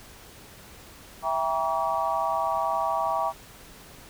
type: chord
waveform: sine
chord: E diminished seventh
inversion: none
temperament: just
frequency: 659.3 / 791.1 / 949.3 / 1139.2 Hz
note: E5 / G5 / Bb5 / Db6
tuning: 0 / +16 / +31 / +47 cents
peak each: -29 dBFS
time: 1.22-3.33 s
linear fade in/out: 50 ms
effects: pink hiss -48 dBFS RMS until 4.09 s